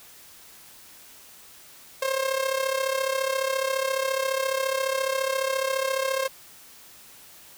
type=tone with amplitude modulation; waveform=sawtooth; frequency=533 Hz; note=C5; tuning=32 cents sharp; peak=-17 dBFS; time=2.02-6.28 s; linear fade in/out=5 ms; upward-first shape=sine; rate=34.5 Hz; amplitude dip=70%; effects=white hiss -49 dBFS RMS until 7.57 s